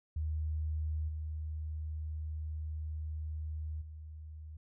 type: tone with level steps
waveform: sine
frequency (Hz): 77.5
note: D#2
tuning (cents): -6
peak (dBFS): -32 / -36 / -44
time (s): 0.16-4.57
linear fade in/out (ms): 5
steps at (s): 1.08 / 3.81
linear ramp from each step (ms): 10
effects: none